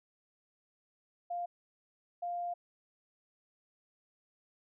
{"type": "tone bursts at uneven times", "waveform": "sine", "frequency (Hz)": 700, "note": "F5", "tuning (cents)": 4, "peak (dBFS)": -34, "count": 2, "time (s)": [[1.3, 1.46], [2.22, 2.54]], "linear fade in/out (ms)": 10, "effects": []}